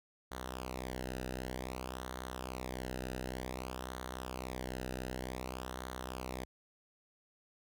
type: tone with flanger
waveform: sawtooth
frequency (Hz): 63.6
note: C2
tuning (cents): -48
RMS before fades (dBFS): -42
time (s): 0.31-6.45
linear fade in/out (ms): 10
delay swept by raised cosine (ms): 0.39 to 0.91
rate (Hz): 0.54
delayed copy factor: -0.75
effects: none